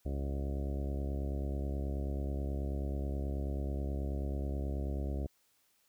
harmonic tone with a mistuned harmonic, 69.3 Hz, C#2, in tune, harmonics 1 / 2 / 3 / 4 / 5 / 6 / 7 / 8 / 9 / 10, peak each -34 / -43 / -45 / -45 / -47 / -49 / -54 / -50 / -51 / -57 dBFS, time 0.05-5.27 s, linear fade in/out 10 ms, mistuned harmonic 10, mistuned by +64 cents, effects white hiss -72 dBFS RMS until 5.88 s

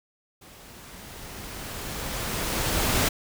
pink noise with level ramp, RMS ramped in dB -49 to -22 dBFS, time 0.41-3.09 s, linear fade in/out 10 ms, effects none

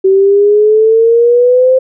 sine exponential sweep, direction up, 380 to 523.3 Hz, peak -4 dBFS, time 0.04-1.79 s, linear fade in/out 10 ms, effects none

